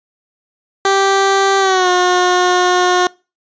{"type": "tone with pitch glide", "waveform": "15% pulse", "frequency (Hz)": [391, 360.6], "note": ["G4", "F#4"], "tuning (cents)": [-4, -45], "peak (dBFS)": -4, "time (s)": [0.85, 3.07], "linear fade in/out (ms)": 2, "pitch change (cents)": -141, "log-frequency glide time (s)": [1.59, 1.89], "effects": ["noise-tail reverb RT60 0.3 s tail -24 dB re dry", "resampled to 16000 Hz"]}